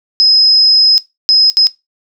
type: tone bursts at uneven times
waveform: sine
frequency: 5090 Hz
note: D#8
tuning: 39 cents sharp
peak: -4 dBFS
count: 3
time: 0.2-0.98 / 1.29-1.5 / 1.57-1.67 s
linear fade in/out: 0 ms
effects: noise-tail reverb RT60 0.2 s tail -19 dB re dry